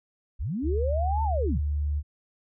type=linear two-way sweep; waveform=sine; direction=up then down; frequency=36.61 to 910 to 46.66 Hz; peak=-27 dBFS; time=0.39-1.61 s; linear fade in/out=20 ms; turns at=1.23 s
type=tone; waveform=sine; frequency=73.42 Hz; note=D2; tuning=in tune; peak=-24 dBFS; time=0.62-2.03 s; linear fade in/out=50 ms
effects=none